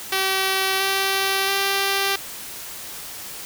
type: tone with pitch steps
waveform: 5% pulse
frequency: 383.5 / 388.2 / 392.9 Hz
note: G4 / G4 / G4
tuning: -38 / -17 / +4 cents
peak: -8 dBFS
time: 0.12-2.16 s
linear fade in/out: 5 ms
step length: 680 ms
effects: white hiss -35 dBFS RMS until 3.45 s